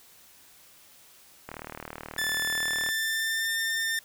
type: click train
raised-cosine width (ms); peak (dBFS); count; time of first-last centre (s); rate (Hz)
0.5; -22; 55; 1.49-2.889; 38.6
type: tone with pitch glide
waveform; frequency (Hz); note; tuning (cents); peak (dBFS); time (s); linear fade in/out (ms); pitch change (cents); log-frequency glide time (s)
sawtooth; 1753 to 1802.3; A6 to A6; -7 to +41; -23; 2.18-3.99; 2; +48; 2.44-3.58
effects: white hiss -55 dBFS RMS until 4.04 s